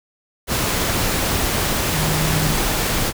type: tone in noise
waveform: sine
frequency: 155.1 Hz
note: D#3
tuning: 5 cents flat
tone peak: -21 dBFS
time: 1.91-2.57 s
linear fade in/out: 50 ms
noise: pink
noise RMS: -20 dBFS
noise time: 0.47-3.13 s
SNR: -4 dB
effects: none